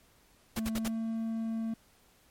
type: noise bursts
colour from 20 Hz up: pink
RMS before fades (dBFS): -36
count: 4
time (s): 0.56-0.881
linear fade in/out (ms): 5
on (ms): 36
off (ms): 59
type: tone with pitch glide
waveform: triangle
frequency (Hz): 221.8 to 224.9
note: A3 to A3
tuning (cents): +14 to +38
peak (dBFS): -29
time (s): 0.57-1.74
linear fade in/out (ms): 5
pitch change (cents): +24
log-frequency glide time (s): 0.72-0.96
effects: pink hiss -64 dBFS RMS until 2.3 s + MP3 64 kbps